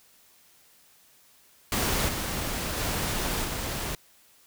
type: noise with level steps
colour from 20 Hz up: pink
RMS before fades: -26 / -31 / -29 / -32 dBFS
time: 1.72-3.95 s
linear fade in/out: 2 ms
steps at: 2.08 / 2.77 / 3.44 s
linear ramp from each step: 10 ms
effects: white hiss -59 dBFS RMS until 4.46 s